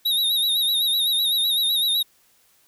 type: tone with vibrato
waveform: square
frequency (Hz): 3779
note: A#7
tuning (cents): +23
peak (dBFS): -19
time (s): 0.05-2.03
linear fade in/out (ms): 10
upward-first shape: sine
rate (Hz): 7.9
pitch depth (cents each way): 70
effects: white hiss -60 dBFS RMS until 2.67 s